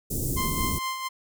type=band-stop noise; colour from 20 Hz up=pink; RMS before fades=-28 dBFS; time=0.1-0.79 s; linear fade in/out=10 ms; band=390 to 7200 Hz; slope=24 dB/octave
type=tone with tremolo; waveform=sawtooth; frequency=1046.5 Hz; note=C6; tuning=in tune; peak=-23 dBFS; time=0.36-1.09 s; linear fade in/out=20 ms; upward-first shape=sine; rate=4.4 Hz; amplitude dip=50%
effects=none